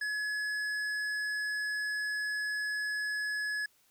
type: tone with hard clipping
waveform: sine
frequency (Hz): 1696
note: G#6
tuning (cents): +36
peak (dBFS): -33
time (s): 0.01-3.66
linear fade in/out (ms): 5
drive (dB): 9
effects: white hiss -68 dBFS RMS until 3.9 s